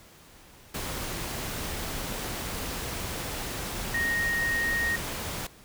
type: tone in noise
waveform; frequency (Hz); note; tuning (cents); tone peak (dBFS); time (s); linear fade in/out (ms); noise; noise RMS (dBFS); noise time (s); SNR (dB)
sine; 1864; A#6; -1; -25; 3.94-4.96; 5; pink; -34; 0.74-5.47; +6
effects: pink hiss -53 dBFS RMS until 5.64 s